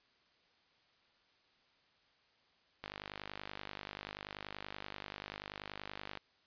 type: click train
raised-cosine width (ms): 0.3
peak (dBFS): -26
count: 169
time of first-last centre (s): 2.84-6.173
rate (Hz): 50.4
effects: white hiss -71 dBFS RMS until 6.46 s + resampled to 11025 Hz